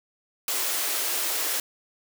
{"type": "high-pass noise", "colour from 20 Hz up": "white", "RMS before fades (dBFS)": -27, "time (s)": [0.48, 1.6], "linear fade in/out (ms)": 2, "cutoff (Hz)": 300, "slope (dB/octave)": 48, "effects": []}